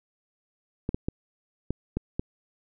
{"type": "clicks", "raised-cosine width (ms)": 3, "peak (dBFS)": -14, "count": 6, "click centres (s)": [0.891, 0.945, 1.085, 1.706, 1.97, 2.195], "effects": []}